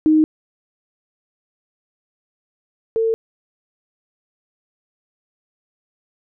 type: tone pair in turn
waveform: sine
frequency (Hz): 311.1 / 449.6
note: D#4 / A4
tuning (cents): 0 / +37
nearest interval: tritone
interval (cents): 637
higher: second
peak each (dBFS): -10 / -15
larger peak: first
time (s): 0.06-0.24 / 2.96-3.14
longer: neither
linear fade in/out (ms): 0
effects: none